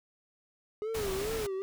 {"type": "tone with vibrato", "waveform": "triangle", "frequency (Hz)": 413.5, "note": "G#4", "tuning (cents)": -8, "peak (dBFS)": -30, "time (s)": [0.82, 1.62], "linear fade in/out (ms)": 0, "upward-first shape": "sine", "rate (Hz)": 2.4, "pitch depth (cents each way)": 150}
{"type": "noise", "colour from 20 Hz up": "pink", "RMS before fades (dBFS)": -38, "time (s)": [0.94, 1.47], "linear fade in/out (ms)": 10}
{"effects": []}